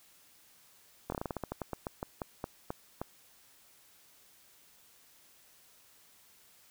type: slowing click train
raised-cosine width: 1 ms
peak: -21 dBFS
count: 18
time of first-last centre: 1.1-3.015 s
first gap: 22 ms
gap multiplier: 1.18
effects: white hiss -62 dBFS RMS until 6.7 s